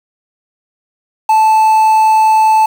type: tone with quantisation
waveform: triangle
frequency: 875 Hz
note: A5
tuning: 10 cents flat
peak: -4 dBFS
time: 1.29-2.66 s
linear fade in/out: 5 ms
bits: 5
effects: none